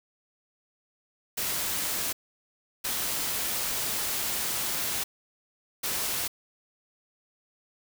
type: noise bursts at uneven times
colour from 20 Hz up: white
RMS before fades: -30 dBFS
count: 3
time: 1.37-2.13 / 2.84-5.04 / 5.83-6.28 s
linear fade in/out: 10 ms
effects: none